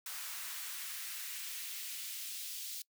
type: noise with high-pass filter sweep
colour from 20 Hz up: white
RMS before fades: -43 dBFS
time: 0.06-2.82 s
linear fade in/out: 2 ms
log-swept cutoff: 1100 to 3700 Hz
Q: 1.1
effects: noise-tail reverb RT60 0.1 s tail -23 dB re dry